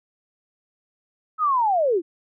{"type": "linear sweep", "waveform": "sine", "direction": "down", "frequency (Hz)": [1300, 309.3], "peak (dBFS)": -17, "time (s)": [1.38, 2.02], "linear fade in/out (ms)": 50, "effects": []}